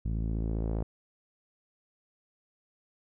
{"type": "tone with low-pass filter sweep", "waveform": "sawtooth", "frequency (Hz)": 55, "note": "A1", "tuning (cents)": 0, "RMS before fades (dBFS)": -31, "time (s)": [0.05, 0.83], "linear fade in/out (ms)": 5, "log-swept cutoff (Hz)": [180, 650], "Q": 1.1, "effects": []}